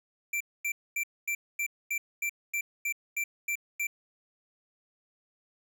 square tone bursts, 2349 Hz, D7, in tune, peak -29 dBFS, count 12, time 0.33-3.87 s, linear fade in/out 5 ms, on 75 ms, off 240 ms, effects none

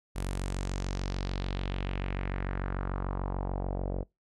sawtooth tone with low-pass filter sweep, 46.8 Hz, F#1, 20 cents sharp, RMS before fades -33 dBFS, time 0.15-4.04 s, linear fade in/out 20 ms, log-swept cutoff 11000 to 550 Hz, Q 2.2, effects noise-tail reverb RT60 0.2 s tail -24 dB re dry

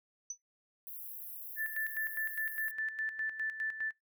sine tone with exponential decay, 6000 Hz, F#8, 23 cents sharp, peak -33 dBFS, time 0.3-0.38 s, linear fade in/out 5 ms, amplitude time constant 16 ms
white high-pass noise, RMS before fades -45 dBFS, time 0.87-2.71 s, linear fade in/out 0 ms, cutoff 11000 Hz, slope 96 dB/octave
sine tone with tremolo, 1760 Hz, A6, in tune, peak -32 dBFS, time 1.56-3.93 s, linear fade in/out 50 ms, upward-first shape square, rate 4.9 Hz, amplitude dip 65%
effects noise-tail reverb RT60 0.2 s tail -26 dB re dry

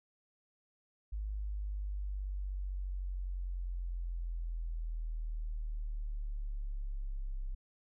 sine linear sweep, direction down, 51.91 to 32.7 Hz, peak -35 dBFS, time 1.12-7.55 s, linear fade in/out 10 ms, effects none

